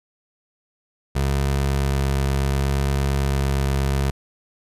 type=tone with vibrato; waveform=25% pulse; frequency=68.6 Hz; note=C#2; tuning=17 cents flat; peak=-15 dBFS; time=1.15-4.11 s; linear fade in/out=10 ms; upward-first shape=sine; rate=0.69 Hz; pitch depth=9 cents each way; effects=resampled to 32000 Hz